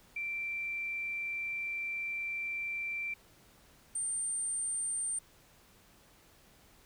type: tone pair in turn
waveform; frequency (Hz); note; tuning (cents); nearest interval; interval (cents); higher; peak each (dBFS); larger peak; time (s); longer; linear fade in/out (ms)
sine; 2349 / 8869; D7 / C#9; 0 / 0; octave + major seventh; 2300; second; -34 / -32; second; 0.16-3.14 / 3.95-5.19; first; 5
effects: pink hiss -62 dBFS RMS until 6.85 s